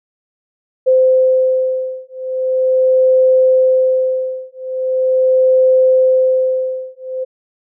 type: beating tone pair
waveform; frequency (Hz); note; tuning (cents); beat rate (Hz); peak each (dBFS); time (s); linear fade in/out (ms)
sine; 517 / 517.41; C5 / C5; -21 / -19; 0.41; -13; 0.86-7.25; 20
effects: none